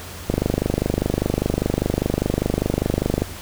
click train, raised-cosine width 2 ms, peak -5 dBFS, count 74, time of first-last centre 0.3-3.22 s, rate 25 Hz, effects added 88 Hz sine -38 dBFS peak until 3.41 s + pink hiss -36 dBFS RMS until 3.41 s

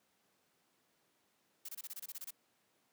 blue noise bursts, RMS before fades -45 dBFS, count 11, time 1.65-2.307 s, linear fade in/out 5 ms, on 37 ms, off 25 ms, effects pink hiss -75 dBFS RMS until 2.92 s + high-pass 200 Hz 12 dB/octave

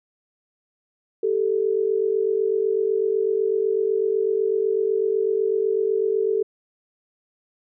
sine tone pair together, 392 / 440 Hz, G4 / A4, 0 / 0 cents, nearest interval major second, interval 200 cents, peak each -22 / -21 dBFS, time 1.23-6.43 s, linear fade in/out 5 ms, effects none

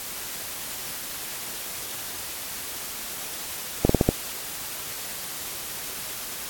slowing click train, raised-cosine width 2 ms, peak -3 dBFS, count 5, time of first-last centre 3.85-4.09 s, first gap 44 ms, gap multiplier 1.21, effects white hiss -34 dBFS RMS until 6.49 s + AAC 64 kbps

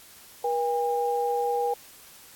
sine tone pair together, 479.9 / 807.1 Hz, B4 / G#5, -50 / -50 cents, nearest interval major sixth, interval 900 cents, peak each -26 dBFS, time 0.44-1.74 s, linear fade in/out 5 ms, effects white hiss -50 dBFS RMS until 2.35 s + AAC 64 kbps

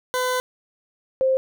20% pulse / sine tone pair in turn, 505 / 525.6 Hz, B4 / C5, +39 / +8 cents, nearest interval minor second, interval 69 cents, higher second, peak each -16 dBFS, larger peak neither, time 0.14-0.4 / 1.21-1.37 s, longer first, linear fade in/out 0 ms, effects none

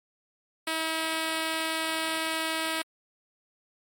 5% pulse tone, 321.3 Hz, E4, 44 cents flat, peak -16 dBFS, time 0.67-2.82 s, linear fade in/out 5 ms, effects MP3 64 kbps

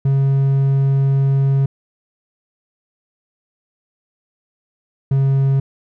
triangle tone pair in turn, 136.7 / 136.08 Hz, C#3 / C#3, -24 / -32 cents, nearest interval unison, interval 8 cents, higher first, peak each -10 dBFS, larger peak neither, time 0.05-1.66 / 5.11-5.6 s, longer first, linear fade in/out 5 ms, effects none

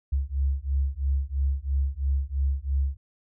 sine beating tone pair, 67.2 / 70.2 Hz, C2 / C#2, +47 / +22 cents, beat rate 3 Hz, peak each -26 dBFS, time 0.12-2.97 s, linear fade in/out 10 ms, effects none

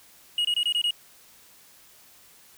triangle tone bursts, 2886 Hz, F#7, 44 cents flat, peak -20 dBFS, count 6, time 0.38-0.908 s, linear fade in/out 2 ms, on 68 ms, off 24 ms, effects white hiss -54 dBFS RMS until 2.57 s

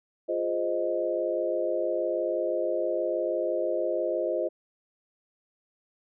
sine chord, F minor seventh, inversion none, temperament equal, 349.2 / 415.3 / 523.3 / 622.3 Hz, F4 / Ab4 / C5 / Eb5, 0 / 0 / 0 / 0 cents, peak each -31 / -35 / -30 / -29 dBFS, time 0.28-4.49 s, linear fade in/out 20 ms, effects none

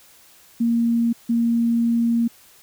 sine tone pair in turn, 233.1 / 233.1 Hz, A#3 / A#3, 0 / 0 cents, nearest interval unison, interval 0 cents, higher neither, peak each -16 dBFS, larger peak neither, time 0.6-1.13 / 1.29-2.28 s, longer second, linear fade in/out 10 ms, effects white hiss -51 dBFS RMS until 2.62 s

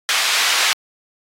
white band-pass noise, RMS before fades -18 dBFS, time 0.09-0.73 s, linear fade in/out 0 ms, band 1000 to 4600 Hz, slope 12 dB/octave, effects AAC 48 kbps

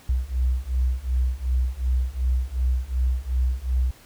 sine beating tone pair, 61.74 / 64.44 Hz, B1 / C2, 0 / -26 cents, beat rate 2.7 Hz, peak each -24 / -23 dBFS, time 0.09-3.91 s, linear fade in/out 5 ms, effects pink hiss -51 dBFS RMS until 4.05 s

